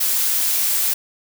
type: noise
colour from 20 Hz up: blue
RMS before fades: -19 dBFS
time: 0-0.94 s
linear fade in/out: 10 ms
effects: none